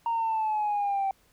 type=exponential sweep; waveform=sine; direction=down; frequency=932.3 to 773 Hz; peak=-23 dBFS; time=0.06-1.11 s; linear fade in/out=2 ms; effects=tanh soft clip ceiling -22 dBFS + pink hiss -64 dBFS RMS until 1.32 s